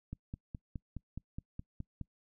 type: click train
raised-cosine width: 5 ms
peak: -28 dBFS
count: 10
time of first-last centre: 0.13-2.013 s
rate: 4.78 Hz
effects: noise-tail reverb RT60 0.1 s tail -25 dB re dry